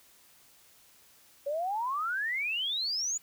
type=exponential sweep; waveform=sine; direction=up; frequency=550 to 7040 Hz; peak=-29 dBFS; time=1.46-3.18 s; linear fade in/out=10 ms; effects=white hiss -60 dBFS RMS until 3.22 s